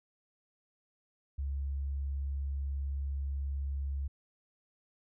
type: tone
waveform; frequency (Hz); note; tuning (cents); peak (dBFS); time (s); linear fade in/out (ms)
sine; 69.3; C#2; 0; -32; 1.38-4.08; 10
effects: none